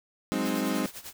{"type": "chord", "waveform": "35% pulse", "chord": "Ab dominant seventh", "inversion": "third", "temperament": "equal", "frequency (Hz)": [185, 207.7, 261.6, 311.1], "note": ["Gb3", "Ab3", "C4", "Eb4"], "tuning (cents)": [0, 0, 0, 0], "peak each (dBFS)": [-33, -30, -29, -30], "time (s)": [0.32, 0.86], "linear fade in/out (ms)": 0}
{"type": "noise with tremolo", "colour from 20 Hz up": "white", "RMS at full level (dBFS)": -40, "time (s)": [0.45, 1.13], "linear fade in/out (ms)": 5, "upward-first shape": "sine", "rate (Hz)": 10, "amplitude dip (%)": 80}
{"effects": []}